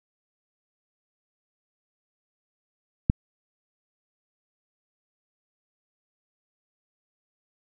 click, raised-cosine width 5 ms, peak -6 dBFS, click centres 3.099 s, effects none

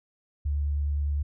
sine tone with vibrato, 72.4 Hz, D2, 24 cents flat, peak -24 dBFS, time 0.45-1.23 s, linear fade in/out 10 ms, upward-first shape sine, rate 9.7 Hz, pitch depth 10 cents each way, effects none

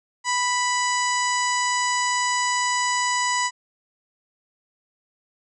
harmonic tone, 987.8 Hz, B5, in tune, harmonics 1 / 2 / 3 / 4 / 5 / 6 / 7 / 8, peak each -23 / -26 / -34 / -36 / -32 / -36 / -30 / -32 dBFS, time 0.24-3.51 s, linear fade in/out 50 ms, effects none

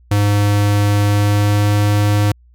square tone with pitch glide, 102.6 to 103.37 Hz, G#2 to G#2, -21 to -8 cents, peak -12 dBFS, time 0.11-2.32 s, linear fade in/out 5 ms, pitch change +13 cents, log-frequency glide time 1.04-1.75 s, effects added 60 Hz sine -45 dBFS peak until 2.54 s

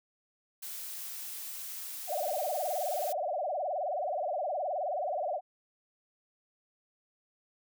blue noise, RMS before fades -41 dBFS, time 0.62-3.13 s, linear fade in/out 10 ms
sine tone with vibrato, 659.3 Hz, E5, in tune, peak -30 dBFS, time 2.07-5.41 s, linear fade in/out 50 ms, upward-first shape sine, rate 19 Hz, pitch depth 240 cents each way
effects none

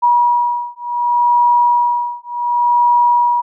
sine beating tone pair, 962 / 962.68 Hz, B5 / B5, -46 / -45 cents, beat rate 0.68 Hz, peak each -14 dBFS, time 0.02-3.42 s, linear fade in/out 20 ms, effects none

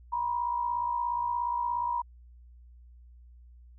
sine tone pair together, 958 / 1015 Hz, A#5 / B5, +47 / +47 cents, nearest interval minor second, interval 100 cents, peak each -28 / -35 dBFS, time 0.12-2.02 s, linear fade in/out 10 ms, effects added 60 Hz sine -50 dBFS peak until 3.78 s

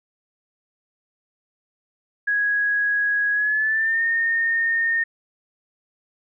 sine tone with pitch glide, 1661.2 to 1832.6 Hz, G#6 to A#6, 0 to -30 cents, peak -18 dBFS, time 2.27-5.04 s, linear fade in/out 10 ms, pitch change +170 cents, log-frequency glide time 3.32-4.03 s, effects none

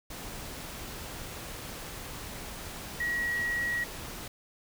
sine tone in noise, 1910 Hz, A#6, 42 cents sharp, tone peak -28 dBFS, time 3-3.84 s, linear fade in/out 5 ms, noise pink, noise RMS -41 dBFS, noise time 0.1-4.28 s, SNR +10 dB, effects none

